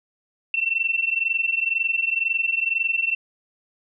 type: tone pair together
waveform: sine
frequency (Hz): 2686 / 2708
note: E7 / E7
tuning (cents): +32 / +46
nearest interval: unison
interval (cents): 14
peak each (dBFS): -23 / -23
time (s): 0.54-3.15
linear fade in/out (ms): 2
effects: none